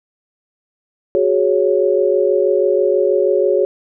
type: chord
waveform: sine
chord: F# suspended second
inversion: none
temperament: just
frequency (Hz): 370 / 416.2 / 555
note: F#4 / G#4 / C#5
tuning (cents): 0 / +4 / +2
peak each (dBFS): -16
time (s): 1.15-3.65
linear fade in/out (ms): 0
effects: none